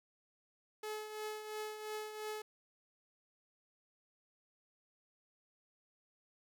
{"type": "tone with tremolo", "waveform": "sawtooth", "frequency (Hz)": 428.1, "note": "A4", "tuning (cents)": -47, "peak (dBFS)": -35, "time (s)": [0.83, 2.42], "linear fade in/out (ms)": 5, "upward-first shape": "triangle", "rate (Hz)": 2.9, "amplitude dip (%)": 60, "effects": []}